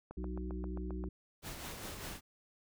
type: click train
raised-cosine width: 1 ms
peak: -32 dBFS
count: 8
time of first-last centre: 0.11-1.04 s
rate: 7.53 Hz
type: harmonic tone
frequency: 61.8 Hz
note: B1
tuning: 2 cents sharp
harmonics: 1 / 3 / 5 / 6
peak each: -39 / -44 / -46 / -47 dBFS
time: 0.17-1.09 s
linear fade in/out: 5 ms
type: noise with tremolo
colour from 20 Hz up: pink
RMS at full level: -43 dBFS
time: 1.42-2.21 s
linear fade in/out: 50 ms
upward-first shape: sine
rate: 5 Hz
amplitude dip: 40%
effects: none